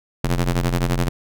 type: ring-modulated tone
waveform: sawtooth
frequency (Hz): 87.31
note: F2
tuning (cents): 0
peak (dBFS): -11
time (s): 0.24-1.09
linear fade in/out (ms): 5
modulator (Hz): 49.5
effects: none